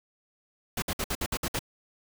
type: noise bursts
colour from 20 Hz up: pink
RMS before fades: -30 dBFS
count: 8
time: 0.77-1.592 s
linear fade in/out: 5 ms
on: 52 ms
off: 58 ms
effects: none